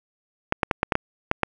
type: clicks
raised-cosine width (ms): 0.5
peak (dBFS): -4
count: 8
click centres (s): 0.524 / 0.632 / 0.712 / 0.831 / 0.922 / 0.954 / 1.314 / 1.433
effects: none